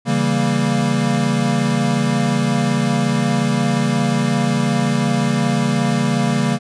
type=chord; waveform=square; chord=C# diminished seventh; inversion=none; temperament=equal with one note detuned; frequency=139.31 / 164.81 / 196 / 233.1 Hz; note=C#3 / E3 / G3 / Bb3; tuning=+9 / 0 / 0 / 0 cents; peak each=-21 / -24 / -22 / -20 dBFS; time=0.05-6.59 s; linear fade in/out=50 ms; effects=resampled to 22050 Hz